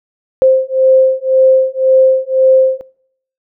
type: beating tone pair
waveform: sine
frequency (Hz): 523.3 / 525.2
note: C5 / C5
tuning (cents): 0 / +6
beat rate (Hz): 1.9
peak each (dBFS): -10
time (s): 0.42-2.81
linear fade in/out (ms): 0
effects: noise-tail reverb RT60 0.7 s tail -24 dB re dry